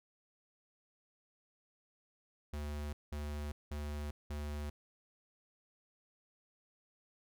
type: tone bursts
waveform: square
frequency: 73.9 Hz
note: D2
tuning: 11 cents sharp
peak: -39 dBFS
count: 4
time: 2.53-4.7 s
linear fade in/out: 5 ms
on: 400 ms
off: 190 ms
effects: none